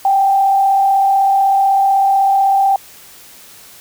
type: tone with frequency modulation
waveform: sine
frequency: 784 Hz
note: G5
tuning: in tune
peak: -9 dBFS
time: 0.05-2.76 s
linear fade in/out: 2 ms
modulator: 36 Hz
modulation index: 0.45
effects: white hiss -40 dBFS RMS until 3.8 s